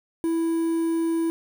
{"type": "tone with quantisation", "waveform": "triangle", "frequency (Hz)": 329.9, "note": "E4", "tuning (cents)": 1, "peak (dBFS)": -19, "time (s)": [0.24, 1.3], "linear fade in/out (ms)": 0, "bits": 7, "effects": []}